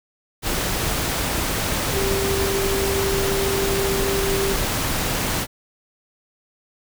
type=tone in noise; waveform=sine; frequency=392 Hz; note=G4; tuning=in tune; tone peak=-22 dBFS; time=1.92-4.57 s; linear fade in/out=50 ms; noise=pink; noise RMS=-23 dBFS; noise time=0.42-5.47 s; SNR=-2 dB; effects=none